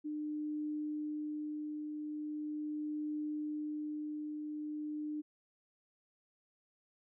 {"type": "tone with tremolo", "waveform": "sine", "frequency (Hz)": 301.4, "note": "D4", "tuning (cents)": 45, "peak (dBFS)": -35, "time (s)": [0.04, 5.22], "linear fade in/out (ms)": 20, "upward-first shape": "triangle", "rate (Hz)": 0.4, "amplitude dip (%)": 35, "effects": []}